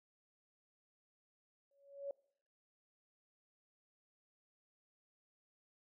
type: tone with exponential growth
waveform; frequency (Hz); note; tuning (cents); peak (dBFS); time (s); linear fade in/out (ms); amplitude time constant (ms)
sine; 560; C#5; +18; -37; 1.71-2.11; 2; 86
effects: noise-tail reverb RT60 0.7 s tail -24 dB re dry